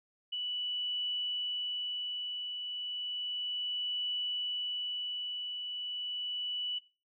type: tone with tremolo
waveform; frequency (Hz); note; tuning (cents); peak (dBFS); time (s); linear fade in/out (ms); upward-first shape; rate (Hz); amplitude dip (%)
sine; 2960; F#7; 0; -31; 0.32-6.79; 10; triangle; 0.33; 45
effects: noise-tail reverb RT60 0.3 s tail -17 dB re dry